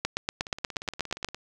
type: two click trains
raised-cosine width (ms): 0.2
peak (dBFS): -21 / -9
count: 17 / 11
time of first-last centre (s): 0.41-1.346 / 0.05-1.246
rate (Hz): 17.1 / 8.36
effects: none